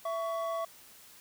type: tone pair together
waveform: triangle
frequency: 663.9 / 1123 Hz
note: E5 / C#6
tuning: +12 / +22 cents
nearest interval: major sixth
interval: 910 cents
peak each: -31 / -34 dBFS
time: 0.05-0.65 s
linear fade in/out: 5 ms
effects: white hiss -55 dBFS RMS until 1.2 s